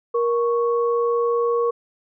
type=tone pair together; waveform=sine; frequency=471.3 / 1108.7 Hz; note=A#4 / C#6; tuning=+19 / 0 cents; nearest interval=octave + minor third; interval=1481 cents; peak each=-18 / -25 dBFS; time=0.14-1.71 s; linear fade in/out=10 ms; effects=none